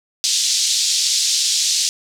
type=band-pass noise; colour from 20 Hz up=pink; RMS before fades=-18 dBFS; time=0.24-1.89 s; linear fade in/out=0 ms; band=3900 to 7400 Hz; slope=24 dB/octave; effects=none

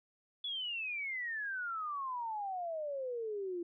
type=exponential sweep; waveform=sine; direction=down; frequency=3447 to 338 Hz; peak=-36 dBFS; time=0.44-3.63 s; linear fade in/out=5 ms; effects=none

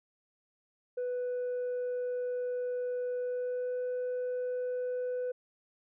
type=tone with pitch glide; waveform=sine; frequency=495.2 to 498.9 Hz; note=B4 to B4; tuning=+5 to +17 cents; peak=-29 dBFS; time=0.97-5.32 s; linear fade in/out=10 ms; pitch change=+12 cents; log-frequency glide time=3.18-3.81 s; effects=tanh soft clip ceiling -30 dBFS

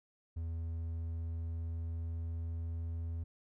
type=tone with pitch glide; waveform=triangle; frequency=82.41 to 83.03 Hz; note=E2 to E2; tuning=0 to +13 cents; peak=-34 dBFS; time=0.36-3.24 s; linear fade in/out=10 ms; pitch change=+13 cents; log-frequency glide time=0.66-3.03 s; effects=none

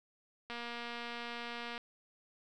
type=click train; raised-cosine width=0.3 ms; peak=-27 dBFS; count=304; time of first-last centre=0.5-1.778 s; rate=237 Hz; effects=none

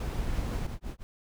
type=noise; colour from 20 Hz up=brown; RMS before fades=-31 dBFS; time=0-0.67 s; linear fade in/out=5 ms
type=noise with tremolo; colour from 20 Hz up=brown; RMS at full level=-35 dBFS; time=0.33-1.03 s; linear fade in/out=0 ms; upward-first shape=sine; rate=5.8 Hz; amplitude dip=100%
effects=none

